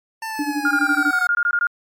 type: exponential sweep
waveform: 25% pulse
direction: down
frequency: 898 to 730 Hz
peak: -22 dBFS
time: 0.22-1.27 s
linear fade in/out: 5 ms
type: tone with tremolo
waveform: sine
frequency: 293.7 Hz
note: D4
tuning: in tune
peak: -18 dBFS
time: 0.39-1.11 s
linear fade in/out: 2 ms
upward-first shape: sine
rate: 12 Hz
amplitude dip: 90%
type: tone bursts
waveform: sine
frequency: 1417 Hz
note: F6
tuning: 25 cents sharp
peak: -15 dBFS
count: 13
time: 0.65-1.67 s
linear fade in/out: 2 ms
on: 60 ms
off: 20 ms
effects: MP3 64 kbps